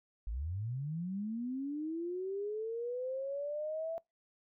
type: linear sweep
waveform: sine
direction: up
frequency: 47.99 to 666 Hz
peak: -35 dBFS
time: 0.27-3.98 s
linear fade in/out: 0 ms
effects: noise-tail reverb RT60 0.2 s tail -25 dB re dry